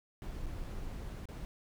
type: noise with dropouts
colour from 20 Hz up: brown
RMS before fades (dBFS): -41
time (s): 0.22-1.45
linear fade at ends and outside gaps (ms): 0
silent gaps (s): 0.459-0.465 / 0.639-0.644 / 1.255-1.287
effects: none